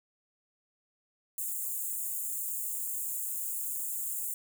white high-pass noise, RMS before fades -35 dBFS, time 1.38-4.34 s, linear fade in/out 2 ms, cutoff 6900 Hz, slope 96 dB/octave, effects none

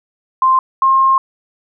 sine tone pair in turn, 1046.5 / 1066.6 Hz, C6 / C6, 0 / +33 cents, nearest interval unison, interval 33 cents, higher second, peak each -8 dBFS, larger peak neither, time 0.42-0.59 / 0.82-1.18 s, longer second, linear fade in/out 2 ms, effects none

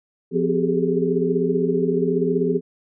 sine tone cluster, 173.3 / 253.5 / 390 / 405.1 / 426 Hz, F3 / B3 / G4 / G#4 / G#4, -13 / +45 / -9 / -43 / +44 cents, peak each -24 dBFS, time 0.31-2.61 s, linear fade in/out 50 ms, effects none

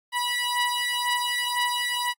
15% pulse beating tone pair, 975 / 977 Hz, B5 / B5, -23 / -19 cents, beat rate 2 Hz, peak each -20 / -20 dBFS, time 0.12-2.14 s, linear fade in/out 50 ms, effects AAC 48 kbps

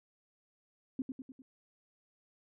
sine tone with echo, 261.1 Hz, C4, 3 cents flat, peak -31 dBFS, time 0.99-1.02 s, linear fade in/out 2 ms, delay 100 ms, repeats 4, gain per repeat -5 dB, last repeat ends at 1.42 s, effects none

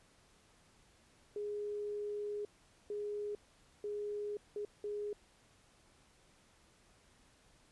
sine tone bursts at uneven times, 414.5 Hz, G#4, 3 cents flat, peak -37 dBFS, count 5, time 1.36-2.45 / 2.9-3.35 / 3.84-4.37 / 4.56-4.65 / 4.84-5.13 s, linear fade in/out 2 ms, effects pink hiss -67 dBFS RMS until 7.71 s + resampled to 24000 Hz

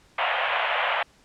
pink band-pass noise, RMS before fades -25 dBFS, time 0.18-1.03 s, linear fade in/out 5 ms, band 580 to 3100 Hz, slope 48 dB/octave, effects pink hiss -58 dBFS RMS until 1.24 s + low-pass 8000 Hz 12 dB/octave

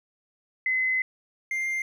sine / triangle tone pair in turn, 2039 / 2102 Hz, C7 / C7, -45 / +7 cents, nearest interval minor second, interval 52 cents, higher second, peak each -22 / -24 dBFS, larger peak first, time 0.66-1.02 / 1.51-1.82 s, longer first, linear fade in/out 2 ms, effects none

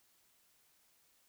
silence, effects white hiss -71 dBFS RMS until 1.28 s

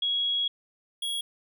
sine / square tone pair in turn, 3322 / 3322 Hz, G#7 / G#7, 0 / 0 cents, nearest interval unison, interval 0 cents, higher neither, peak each -24 / -29 dBFS, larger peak first, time 0.02-0.48 / 1.02-1.21 s, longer first, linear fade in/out 5 ms, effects none

